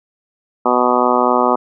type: harmonic tone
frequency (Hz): 124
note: B2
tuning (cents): +7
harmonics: 2 / 3 / 4 / 5 / 6 / 7 / 8 / 9 / 10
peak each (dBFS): -20 / -20 / -20 / -20 / -20 / -20 / -20 / -20 / -20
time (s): 0.65-1.56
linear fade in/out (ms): 10
effects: none